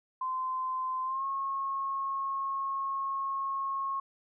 sine tone with pitch glide, 1034 to 1088.5 Hz, C6 to C#6, -21 to -32 cents, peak -30 dBFS, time 0.21-4 s, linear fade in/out 5 ms, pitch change +89 cents, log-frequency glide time 1.04-1.25 s, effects none

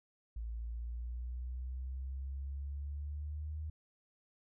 sine exponential sweep, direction up, 55.6 to 77.78 Hz, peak -38 dBFS, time 0.36-3.7 s, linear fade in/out 5 ms, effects none

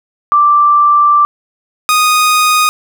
sine / sawtooth tone pair in turn, 1174.7 / 1240.7 Hz, D6 / D#6, 0 / -5 cents, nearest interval minor second, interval 95 cents, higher second, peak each -5 / -4 dBFS, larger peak second, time 0.32-1.25 / 1.89-2.69 s, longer first, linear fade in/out 0 ms, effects none

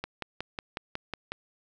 click train, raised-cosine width 0.3 ms, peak -17 dBFS, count 8, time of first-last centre 0.04-1.32 s, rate 5.47 Hz, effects none

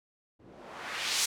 blue noise with low-pass filter sweep, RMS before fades -35 dBFS, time 0.39-1.26 s, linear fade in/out 10 ms, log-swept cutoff 210 to 7400 Hz, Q 1, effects none

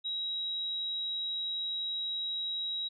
sine tone, 3843 Hz, B7, 48 cents flat, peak -32 dBFS, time 0.04-2.89 s, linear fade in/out 20 ms, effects none

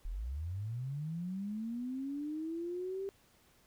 sine linear sweep, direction up, 35.59 to 395.9 Hz, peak -36 dBFS, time 0.05-3.09 s, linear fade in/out 0 ms, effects pink hiss -67 dBFS RMS until 3.66 s

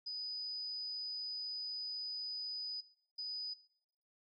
sine tone bursts at uneven times, 4978 Hz, D#8, in tune, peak -39 dBFS, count 2, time 0.06-2.81 / 3.18-3.54 s, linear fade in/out 10 ms, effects noise-tail reverb RT60 0.8 s tail -21 dB re dry

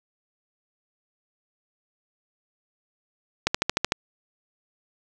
click train, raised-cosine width 0.2 ms, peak -3 dBFS, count 7, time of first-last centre 3.47-3.921 s, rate 13.3 Hz, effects none

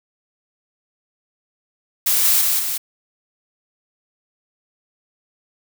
blue noise with echo, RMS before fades -17 dBFS, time 2.06-2.42 s, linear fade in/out 10 ms, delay 180 ms, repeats 2, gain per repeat -3 dB, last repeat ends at 2.78 s, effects none

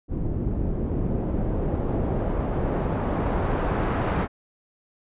pink noise with low-pass filter sweep, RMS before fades -25 dBFS, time 0.08-4.28 s, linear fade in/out 50 ms, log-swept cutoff 270 to 1400 Hz, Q 0.84, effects resampled to 8000 Hz

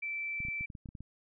sine tone, 2329 Hz, D7, 15 cents flat, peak -34 dBFS, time 0.02-0.66 s, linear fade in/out 10 ms
clicks, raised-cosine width 5 ms, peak -32 dBFS, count 10, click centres 0.404 / 0.451 / 0.485 / 0.609 / 0.702 / 0.752 / 0.858 / 0.889 / 0.952 / 1.006 s
effects none

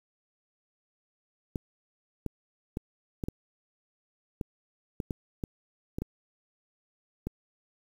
clicks, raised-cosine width 3 ms, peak -19 dBFS, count 12, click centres 1.558 / 2.263 / 2.771 / 3.238 / 3.285 / 4.412 / 5.002 / 5.108 / 5.438 / 5.985 / 6.02 / 7.27 s, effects 8-bit

